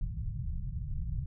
pink low-pass noise, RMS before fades -35 dBFS, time 0.01-1.26 s, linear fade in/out 2 ms, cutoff 160 Hz, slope 48 dB/octave, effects none

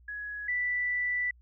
sine tone pair in turn, 1676 / 1973.6 Hz, G#6 / B6, +15 / -2 cents, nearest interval minor third, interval 283 cents, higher second, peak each -35 / -27 dBFS, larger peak second, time 0.08-0.48 / 0.48-1.31 s, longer second, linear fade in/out 5 ms, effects added 60 Hz sine -55 dBFS peak until 1.41 s

